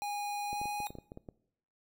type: tone with pitch glide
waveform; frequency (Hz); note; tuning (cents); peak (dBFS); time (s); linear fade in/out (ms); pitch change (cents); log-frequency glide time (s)
square; 821 to 827.2; G#5 to G#5; -20 to -7; -35; 0.02-0.87; 0; +13; 0.47-0.67
type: clicks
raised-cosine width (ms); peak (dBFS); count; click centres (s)
2; -31; 10; 0.53 / 0.615 / 0.656 / 0.803 / 0.905 / 0.953 / 0.986 / 1.119 / 1.174 / 1.288
type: tone with exponential decay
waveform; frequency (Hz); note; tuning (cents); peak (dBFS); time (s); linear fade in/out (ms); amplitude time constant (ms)
10% pulse; 3768; A#7; +18; -34; 0.86-0.96; 5; 20
effects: noise-tail reverb RT60 0.7 s tail -20 dB re dry